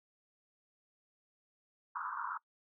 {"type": "band-pass noise", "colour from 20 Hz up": "pink", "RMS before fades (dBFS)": -40, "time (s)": [1.95, 2.38], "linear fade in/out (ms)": 10, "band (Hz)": [930, 1500], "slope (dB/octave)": 96, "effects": ["noise-tail reverb RT60 0.1 s tail -23 dB re dry"]}